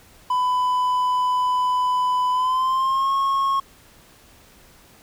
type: tone with pitch glide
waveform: triangle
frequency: 1000 to 1090.5 Hz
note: B5 to C#6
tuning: +21 to -29 cents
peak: -16 dBFS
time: 0.3-3.6 s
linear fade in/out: 5 ms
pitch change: +150 cents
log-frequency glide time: 2.31-3.13 s
effects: pink hiss -51 dBFS RMS until 5.02 s